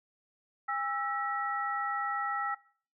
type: tone cluster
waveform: sine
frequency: 810 / 1324 / 1919 Hz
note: G#5 / E6 / A#6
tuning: -43 / +7 / +50 cents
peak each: -35 / -32 / -37 dBFS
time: 0.68-2.55 s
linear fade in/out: 10 ms
effects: noise-tail reverb RT60 0.5 s tail -23 dB re dry